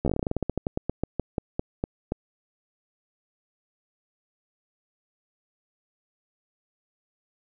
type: slowing click train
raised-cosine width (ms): 2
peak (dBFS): -12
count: 24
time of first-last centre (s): 0.05-2.121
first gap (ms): 13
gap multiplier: 1.15
effects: none